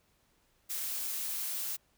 blue noise, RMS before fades -36 dBFS, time 0.69-1.77 s, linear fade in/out 20 ms, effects pink hiss -71 dBFS RMS until 1.97 s

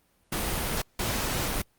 pink noise bursts at uneven times, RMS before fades -29 dBFS, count 2, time 0.32-0.82 / 0.99-1.62 s, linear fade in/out 5 ms, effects pink hiss -67 dBFS RMS until 1.78 s + Opus 32 kbps

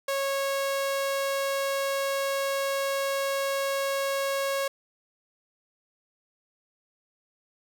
sawtooth tone, 550 Hz, C#5, 14 cents flat, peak -22 dBFS, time 0.08-4.68 s, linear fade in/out 5 ms, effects none

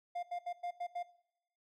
triangle tone bursts at uneven times, 703 Hz, F5, 11 cents sharp, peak -34 dBFS, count 6, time 0.15-0.23 / 0.31-0.39 / 0.46-0.53 / 0.63-0.71 / 0.8-0.87 / 0.95-1.03 s, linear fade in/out 10 ms, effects noise-tail reverb RT60 0.7 s tail -17 dB re dry

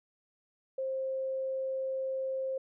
sine tone, 529 Hz, C5, 19 cents sharp, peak -31 dBFS, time 0.78-2.58 s, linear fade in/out 5 ms, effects none

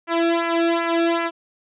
sawtooth tone with flanger, 335.7 Hz, E4, 32 cents sharp, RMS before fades -20 dBFS, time 0.07-1.31 s, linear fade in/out 50 ms, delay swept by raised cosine 0.25 to 1.01 ms, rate 2.6 Hz, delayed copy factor -0.9, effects resampled to 8000 Hz

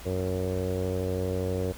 sawtooth tone with low-pass filter, 92.5 Hz, F#2, in tune, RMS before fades -29 dBFS, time 0.05-1.73 s, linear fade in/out 20 ms, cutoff 500 Hz, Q 5.6, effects added 60 Hz sine -44 dBFS peak until 1.77 s + pink hiss -46 dBFS RMS until 1.77 s

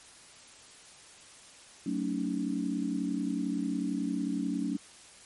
sine chord, D# half-diminished seventh, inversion first, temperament just, 186.68 / 224 / 280 / 311.1 Hz, F#3 / A3 / C#4 / D#4, +16 / +31 / +18 / 0 cents, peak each -35 / -35 / -32 / -38 dBFS, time 1.86-4.77 s, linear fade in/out 5 ms, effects white hiss -53 dBFS RMS until 5.25 s + MP3 48 kbps

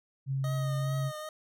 sine tone with pitch glide, 135.1 to 136.2 Hz, C#3 to C#3, -44 to -30 cents, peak -28 dBFS, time 0.26-1.12 s, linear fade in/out 50 ms, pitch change +14 cents, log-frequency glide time 0.61-0.71 s
25% pulse tone with vibrato, 622 Hz, D#5, 1 cent flat, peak -34 dBFS, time 0.44-1.29 s, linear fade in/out 2 ms, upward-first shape triangle, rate 2.4 Hz, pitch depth 37 cents each way
effects none

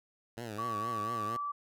10% pulse tone with vibrato, 111.6 Hz, A2, 25 cents sharp, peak -31 dBFS, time 0.37-1.37 s, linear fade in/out 5 ms, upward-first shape triangle, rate 4.3 Hz, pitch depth 160 cents each way
sine tone with pitch glide, 1137 to 1158.9 Hz, C#6 to D6, +44 to -23 cents, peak -33 dBFS, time 0.58-1.52 s, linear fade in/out 10 ms, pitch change +33 cents, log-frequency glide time 0.9-1.35 s
effects none

